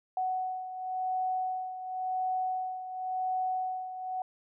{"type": "beating tone pair", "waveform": "sine", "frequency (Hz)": [744, 744.93], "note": ["F#5", "F#5"], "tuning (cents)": [9, 12], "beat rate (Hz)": 0.93, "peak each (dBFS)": [-31, -37], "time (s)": [0.17, 4.22], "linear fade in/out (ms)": 2, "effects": []}